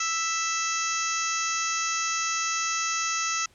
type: harmonic tone with a mistuned harmonic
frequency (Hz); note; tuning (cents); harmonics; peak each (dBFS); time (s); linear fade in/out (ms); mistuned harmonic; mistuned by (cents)
659.3; E5; 0; 2 / 3 / 4 / 5 / 6 / 7 / 8 / 9 / 10; -30 / -35 / -33 / -41 / -40 / -42 / -36 / -33 / -31; 0-3.46; 5; 5; -31
effects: pink hiss -60 dBFS RMS until 3.54 s + low-pass 10000 Hz 12 dB/octave